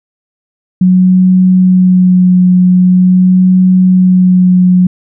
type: tone with vibrato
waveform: sine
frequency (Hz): 183.2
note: F#3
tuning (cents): -17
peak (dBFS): -3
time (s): 0.81-4.87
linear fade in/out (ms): 5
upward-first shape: sine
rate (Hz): 0.44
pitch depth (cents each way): 15
effects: none

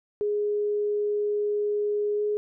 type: tone with pitch glide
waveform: sine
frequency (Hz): 415.3 to 418.4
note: G#4 to G#4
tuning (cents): 0 to +13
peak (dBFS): -23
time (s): 0.21-2.37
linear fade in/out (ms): 0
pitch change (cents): +13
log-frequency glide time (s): 2.16-2.22
effects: none

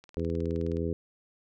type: click train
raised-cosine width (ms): 0.2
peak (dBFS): -33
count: 15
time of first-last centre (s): 0.04-0.769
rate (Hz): 19.2
type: harmonic tone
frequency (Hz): 83.3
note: E2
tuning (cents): +19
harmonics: 1 / 2 / 3 / 4 / 5 / 6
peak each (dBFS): -33 / -35 / -36 / -36 / -34 / -38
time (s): 0.17-0.93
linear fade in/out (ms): 0
effects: none

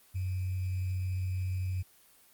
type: tone with sample-and-hold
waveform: sine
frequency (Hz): 92.5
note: F#2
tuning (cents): 0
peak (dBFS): -30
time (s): 0.14-1.83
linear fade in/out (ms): 20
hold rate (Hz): 2450
effects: white hiss -61 dBFS RMS until 2.33 s + Opus 24 kbps

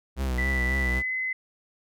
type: tone with vibrato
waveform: 45% pulse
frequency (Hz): 64.4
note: C2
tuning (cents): -27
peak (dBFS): -25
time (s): 0.16-1.03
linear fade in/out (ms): 50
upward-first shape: triangle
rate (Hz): 3.7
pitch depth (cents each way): 88
type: tone with pitch glide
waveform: sine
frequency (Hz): 1975.5 to 2037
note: B6 to C7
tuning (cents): 0 to -47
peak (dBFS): -26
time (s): 0.38-1.33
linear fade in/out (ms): 5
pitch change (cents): +53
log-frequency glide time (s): 0.83-1.12
effects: none

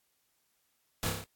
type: noise with echo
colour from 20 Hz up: pink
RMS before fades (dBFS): -32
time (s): 1.03-1.09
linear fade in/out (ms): 0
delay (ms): 30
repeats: 5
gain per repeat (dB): -3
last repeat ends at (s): 1.24
effects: white hiss -75 dBFS RMS until 1.35 s + AAC 64 kbps

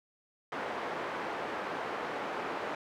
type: band-pass noise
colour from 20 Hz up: pink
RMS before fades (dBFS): -37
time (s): 0.52-2.75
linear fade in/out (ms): 2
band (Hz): 420 to 1600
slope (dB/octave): 12
effects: none

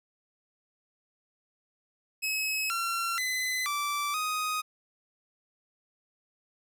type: tone with pitch steps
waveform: sawtooth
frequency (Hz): 2567 / 1364 / 2021 / 1165 / 1250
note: E7 / F6 / B6 / D6 / D#6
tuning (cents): -47 / -41 / +39 / -14 / +8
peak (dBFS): -25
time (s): 2.22-4.62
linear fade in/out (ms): 20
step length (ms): 480
effects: none

